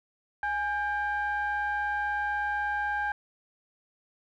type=ring-modulated tone; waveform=triangle; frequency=381.9 Hz; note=G4; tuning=45 cents flat; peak=-22 dBFS; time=0.43-3.12 s; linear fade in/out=2 ms; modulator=1210 Hz; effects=none